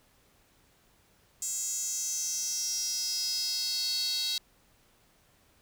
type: tone with high-pass filter sweep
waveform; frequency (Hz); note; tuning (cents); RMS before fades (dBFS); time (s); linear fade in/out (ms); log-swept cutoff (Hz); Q
square; 296.1; D4; +14; -32; 1.42-4.38; 2; 7200 to 4100; 7.4
effects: pink hiss -65 dBFS RMS until 5.61 s